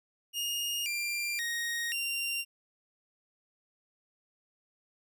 sawtooth tone with pitch steps, 2844 / 2378 / 1872 / 2773 Hz, F7 / D7 / A#6 / F7, +31 / +21 / +7 / -13 cents, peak -28 dBFS, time 0.33-2.45 s, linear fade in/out 50 ms, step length 530 ms, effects none

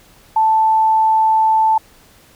sine tone, 880 Hz, A5, in tune, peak -10 dBFS, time 0.36-1.78 s, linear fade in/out 5 ms, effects pink hiss -48 dBFS RMS until 2.35 s

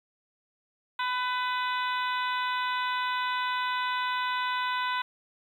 harmonic tone with a mistuned harmonic, 500 Hz, B4, 21 cents sharp, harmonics 2 / 3 / 4 / 5 / 6 / 7 / 8, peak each -29 / -33 / -38 / -40 / -42 / -39 / -42 dBFS, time 0.99-5.02 s, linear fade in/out 5 ms, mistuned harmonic 8, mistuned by -43 cents, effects 10-bit

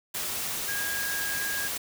sine tone in noise, 1634 Hz, G#6, 29 cents flat, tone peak -31 dBFS, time 0.68-1.68 s, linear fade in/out 10 ms, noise white, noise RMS -32 dBFS, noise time 0.14-1.78 s, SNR -2 dB, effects none

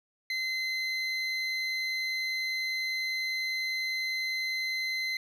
triangle tone pair together, 2060 / 4095 Hz, C7 / C8, -28 / -38 cents, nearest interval octave, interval 1190 cents, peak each -29 / -34 dBFS, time 0.3-5.17 s, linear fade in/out 2 ms, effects resampled to 32000 Hz

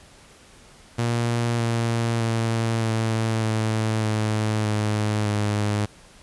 sawtooth tone with pitch steps, 117.9 / 115.87 / 113.88 / 111.93 / 110 / 108.11 / 106.26 / 104.43 Hz, A#2 / A#2 / A#2 / A2 / A2 / A2 / G#2 / G#2, +20 / -10 / -40 / +30 / 0 / -30 / +40 / +10 cents, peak -17 dBFS, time 0.98-5.86 s, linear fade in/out 10 ms, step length 610 ms, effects pink hiss -50 dBFS RMS until 6.22 s + resampled to 24000 Hz

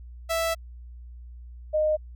sawtooth / sine tone pair in turn, 659.3 / 615.3 Hz, E5 / D#5, 0 / -19 cents, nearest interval minor second, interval 119 cents, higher first, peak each -20 dBFS, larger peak neither, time 0.29-0.55 / 1.73-1.97 s, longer first, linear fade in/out 20 ms, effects added 60 Hz sine -40 dBFS peak until 2.15 s

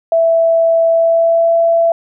sine tone with pitch glide, 661 to 669.1 Hz, E5 to E5, +5 to +26 cents, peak -8 dBFS, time 0.12-1.92 s, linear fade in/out 2 ms, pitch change +21 cents, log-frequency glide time 0.89-1.56 s, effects none

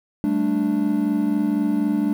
triangle chord, G suspended second, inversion none, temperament equal, 196 / 220 / 293.7 Hz, G3 / A3 / D4, 0 / 0 / 0 cents, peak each -23 / -21 / -19 dBFS, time 0.24-2.13 s, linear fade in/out 0 ms, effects 8-bit

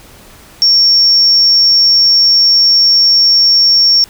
sine tone, 5490 Hz, F8, 31 cents flat, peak -4 dBFS, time 0.62-4.04 s, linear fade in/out 0 ms, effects tanh soft clip ceiling 0 dBFS + pink hiss -39 dBFS RMS until 4.09 s

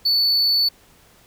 triangle tone, 4471 Hz, C#8, 14 cents sharp, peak -14 dBFS, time 0.05-0.69 s, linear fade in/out 10 ms, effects pink hiss -53 dBFS RMS until 1.26 s

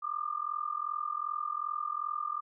sine tone with amplitude modulation, 1200 Hz, D6, 37 cents sharp, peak -28 dBFS, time 0.02-2.41 s, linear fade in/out 20 ms, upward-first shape sine, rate 42.6 Hz, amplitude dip 90%, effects none

